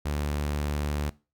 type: tone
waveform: sawtooth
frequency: 73.42 Hz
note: D2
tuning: in tune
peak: -23 dBFS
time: 0.05-1.1 s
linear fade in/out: 10 ms
effects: noise-tail reverb RT60 0.3 s tail -20 dB re dry